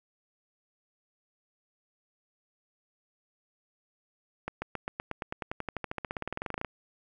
accelerating click train, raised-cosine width 0.5 ms, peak -18 dBFS, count 30, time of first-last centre 4.48-6.647 s, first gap 140 ms, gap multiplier 0.95, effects 10-bit

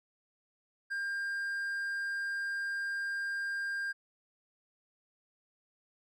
triangle tone, 1600 Hz, G6, 35 cents sharp, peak -31 dBFS, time 0.9-3.93 s, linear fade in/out 20 ms, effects none

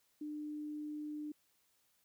sine tone, 299.9 Hz, D4, 36 cents sharp, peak -40 dBFS, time 0.21-1.32 s, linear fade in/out 5 ms, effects white hiss -75 dBFS RMS until 2.04 s

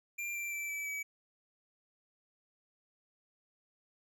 square tone with pitch steps, 2380 / 2355 / 2331 / 2307 / 2283 Hz, D7 / D7 / D7 / D7 / D7, +22 / +4 / -14 / -31 / -50 cents, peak -37 dBFS, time 0.18-1.03 s, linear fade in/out 10 ms, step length 170 ms, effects none

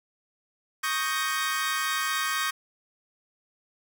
sawtooth chord, Eb dominant seventh, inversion third, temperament equal, 1108.7 / 1244.5 / 1568 / 1864.7 Hz, Db6 / Eb6 / G6 / Bb6, 0 / 0 / 0 / 0 cents, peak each -28 dBFS, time 0.83-2.51 s, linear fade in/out 10 ms, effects none

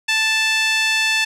5% pulse tone with band-pass filter, 880 Hz, A5, in tune, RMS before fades -18 dBFS, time 0.08-1.25 s, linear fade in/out 10 ms, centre 2300 Hz, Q 1.7, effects none

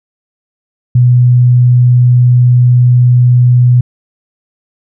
sine tone, 123.47 Hz, B2, in tune, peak -3 dBFS, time 0.95-3.81 s, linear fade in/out 5 ms, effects none

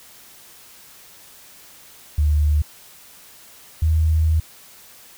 sine tone pair in turn, 74.7 / 79.32 Hz, D2 / D#2, +30 / +34 cents, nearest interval minor second, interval 104 cents, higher second, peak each -14 dBFS, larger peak neither, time 2.18-2.62 / 3.82-4.4 s, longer second, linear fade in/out 5 ms, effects white hiss -46 dBFS RMS until 5.17 s

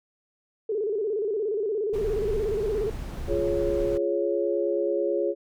sine tone with vibrato, 419.6 Hz, G#4, 18 cents sharp, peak -24 dBFS, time 0.69-2.9 s, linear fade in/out 5 ms, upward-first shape square, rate 17 Hz, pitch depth 94 cents each way
brown noise, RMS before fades -33 dBFS, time 1.93-3.98 s, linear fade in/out 10 ms
sine chord, Db major, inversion first, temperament just, 346.5 / 415.8 / 554.4 Hz, F4 / Ab4 / Db5, -14 / +2 / 0 cents, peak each -27 dBFS, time 3.27-5.35 s, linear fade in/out 50 ms
effects none

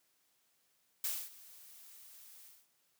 blue noise with ADSR envelope, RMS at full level -35 dBFS, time 1.04-2.67 s, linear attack 3 ms, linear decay 250 ms, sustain -21 dB, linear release 220 ms, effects white hiss -75 dBFS RMS until 2.99 s + high-pass 100 Hz 12 dB/octave

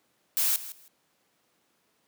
blue noise with echo, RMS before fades -25 dBFS, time 0.37-0.56 s, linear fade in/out 0 ms, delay 160 ms, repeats 2, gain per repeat -15 dB, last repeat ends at 0.88 s, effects pink hiss -70 dBFS RMS until 2.07 s + high-pass 200 Hz 12 dB/octave

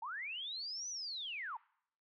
sine linear two-way sweep, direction up then down, 835 to 6080 to 835 Hz, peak -40 dBFS, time 0.02-1.57 s, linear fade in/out 5 ms, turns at 0.89 s, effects noise-tail reverb RT60 0.7 s tail -24 dB re dry

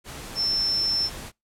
sine tone in noise, 5350 Hz, E8, 25 cents sharp, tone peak -21 dBFS, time 0.35-1.1 s, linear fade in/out 50 ms, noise pink, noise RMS -38 dBFS, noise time 0.04-1.32 s, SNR +14 dB, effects noise-tail reverb RT60 0.2 s tail -25 dB re dry + low-pass 12000 Hz 12 dB/octave

